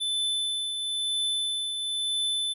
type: tone with tremolo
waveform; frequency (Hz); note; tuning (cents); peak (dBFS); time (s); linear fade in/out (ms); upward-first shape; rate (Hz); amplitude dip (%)
square; 3516; A7; -2; -25; 0-2.54; 20; triangle; 1; 45
effects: resampled to 32000 Hz